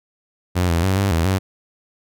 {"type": "tone with pitch steps", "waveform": "sawtooth", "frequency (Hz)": [89.9, 83.8, 95, 99, 82.1, 95.2], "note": ["F#2", "E2", "F#2", "G2", "E2", "F#2"], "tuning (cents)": [-49, 29, 46, 18, -6, 50], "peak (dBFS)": -12, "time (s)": [0.55, 1.39], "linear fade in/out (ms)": 20, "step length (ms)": 140, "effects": []}